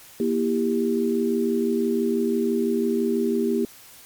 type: chord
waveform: sine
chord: E diminished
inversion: second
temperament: just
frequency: 237.3 / 329.6 / 395.6 Hz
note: Bb3 / E4 / G4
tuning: +31 / 0 / +16 cents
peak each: -23 / -27 / -23 dBFS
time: 0.2-3.65 s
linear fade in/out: 2 ms
effects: white hiss -47 dBFS RMS until 4.05 s + MP3 96 kbps